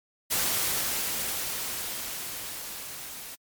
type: noise with level ramp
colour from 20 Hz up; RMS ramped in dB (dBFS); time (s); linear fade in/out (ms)
white; -26 to -41; 0.3-3.36; 20
effects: MP3 96 kbps